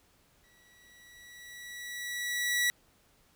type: tone with exponential growth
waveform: sawtooth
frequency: 1942 Hz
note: B6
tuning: 30 cents flat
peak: -21 dBFS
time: 0.44-2.7 s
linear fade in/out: 0 ms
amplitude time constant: 490 ms
effects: pink hiss -66 dBFS RMS until 3.35 s